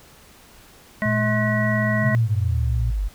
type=harmonic tone; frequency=213.5 Hz; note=G#3; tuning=48 cents sharp; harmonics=1 / 3 / 5 / 7 / 9; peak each=-23 / -26 / -31 / -33 / -24 dBFS; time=1.02-2.15 s; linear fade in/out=0 ms
type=tone with pitch glide; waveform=sine; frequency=116.6 to 115.39 Hz; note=A#2 to A#2; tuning=+1 to -17 cents; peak=-22 dBFS; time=1.05-2.91 s; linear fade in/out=10 ms; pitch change=-18 cents; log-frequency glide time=1.87-2 s
type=exponential sweep; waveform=sine; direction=down; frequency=138.59 to 45.63 Hz; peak=-20 dBFS; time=2.02-3.09 s; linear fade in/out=20 ms
effects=pink hiss -49 dBFS RMS until 3.14 s